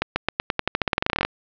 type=accelerating click train; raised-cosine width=0.3 ms; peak=-3 dBFS; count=21; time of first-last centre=0.02-1.25 s; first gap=140 ms; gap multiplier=0.9; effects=low-pass 4000 Hz 12 dB/octave